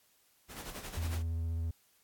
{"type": "noise with tremolo", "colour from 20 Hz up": "pink", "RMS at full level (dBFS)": -42, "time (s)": [0.48, 1.23], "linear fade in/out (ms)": 50, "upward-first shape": "sine", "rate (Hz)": 11, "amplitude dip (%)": 60}
{"type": "tone with vibrato", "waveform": "triangle", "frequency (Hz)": 82.41, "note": "E2", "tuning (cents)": 0, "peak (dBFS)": -30, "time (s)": [0.97, 1.71], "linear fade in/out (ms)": 5, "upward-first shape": "sine", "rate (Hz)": 15, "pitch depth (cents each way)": 19}
{"effects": ["white hiss -69 dBFS RMS until 2.03 s", "AAC 64 kbps"]}